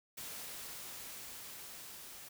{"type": "noise with level ramp", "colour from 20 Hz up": "white", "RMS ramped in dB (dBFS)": [-45, -51], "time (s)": [0.17, 2.29], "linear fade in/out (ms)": 10, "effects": []}